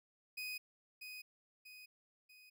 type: tone with echo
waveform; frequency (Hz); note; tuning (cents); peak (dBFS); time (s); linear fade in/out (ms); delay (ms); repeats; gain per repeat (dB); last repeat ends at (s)
30% pulse; 2500; D#7; +8; -39; 0.37-0.58; 10; 640; 3; -6; 2.5
effects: none